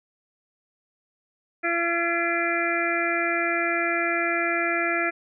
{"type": "harmonic tone", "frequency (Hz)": 340, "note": "F4", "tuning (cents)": -46, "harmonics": [1, 2, 4, 5, 6, 7], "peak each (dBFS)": [-29, -29, -29, -29, -29, -29], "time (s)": [1.63, 5.11], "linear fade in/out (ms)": 20, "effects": []}